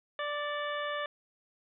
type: harmonic tone with a mistuned harmonic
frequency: 587.3 Hz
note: D5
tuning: in tune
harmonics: 1 / 2 / 3 / 4 / 5 / 6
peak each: -36 / -37 / -38 / -47 / -45 / -45 dBFS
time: 0.19-1.06 s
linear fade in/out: 2 ms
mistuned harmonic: 4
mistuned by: -40 cents
effects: none